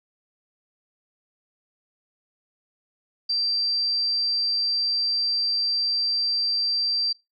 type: tone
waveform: sine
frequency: 4699 Hz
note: D8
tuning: in tune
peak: -21 dBFS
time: 3.29-7.13 s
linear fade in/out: 10 ms
effects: noise-tail reverb RT60 0.2 s tail -22 dB re dry